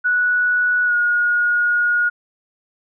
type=tone with pitch glide; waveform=sine; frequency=1471 to 1440.7 Hz; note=F#6 to F#6; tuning=-11 to -47 cents; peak=-14 dBFS; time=0.04-2.1 s; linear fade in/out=20 ms; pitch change=-36 cents; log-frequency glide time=0.85-0.94 s; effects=none